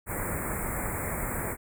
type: band-stop noise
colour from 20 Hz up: pink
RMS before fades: -32 dBFS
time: 0.06-1.57 s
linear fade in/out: 50 ms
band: 2300 to 7500 Hz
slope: 96 dB/octave
effects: none